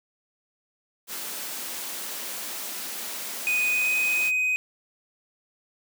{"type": "high-pass noise", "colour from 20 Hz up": "white", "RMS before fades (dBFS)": -34, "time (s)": [1.07, 4.32], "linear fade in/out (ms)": 50, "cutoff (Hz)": 180, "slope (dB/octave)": 48}
{"type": "tone with pitch glide", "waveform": "triangle", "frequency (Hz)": [2489, 2508], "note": ["D#7", "D#7"], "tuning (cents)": [0, 13], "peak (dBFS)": -20, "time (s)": [3.47, 4.56], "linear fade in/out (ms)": 0, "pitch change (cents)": 13, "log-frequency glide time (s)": [3.72, 3.88]}
{"effects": []}